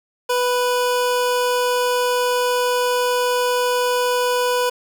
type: tone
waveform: 25% pulse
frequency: 493.9 Hz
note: B4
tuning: in tune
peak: -13 dBFS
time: 0.29-4.7 s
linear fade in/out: 10 ms
effects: 7-bit